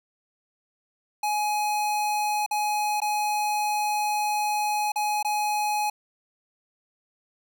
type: tone with dropouts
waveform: square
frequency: 840 Hz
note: G#5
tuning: 19 cents sharp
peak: -24 dBFS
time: 1.23-5.9 s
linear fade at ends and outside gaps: 5 ms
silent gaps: 2.463-2.51 / 3.003-3.017 / 4.92-4.958 / 5.228-5.247 s
effects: none